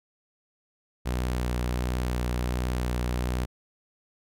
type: tone with vibrato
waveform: sawtooth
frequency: 61.4 Hz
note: B1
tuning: 9 cents flat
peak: -22 dBFS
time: 1.05-3.46 s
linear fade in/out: 20 ms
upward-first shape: sine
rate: 1.4 Hz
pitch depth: 15 cents each way
effects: none